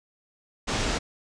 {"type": "low-pass noise", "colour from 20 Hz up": "pink", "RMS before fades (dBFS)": -27, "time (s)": [0.67, 0.99], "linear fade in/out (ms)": 20, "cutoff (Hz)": 7300, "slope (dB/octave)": 24, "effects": ["resampled to 22050 Hz"]}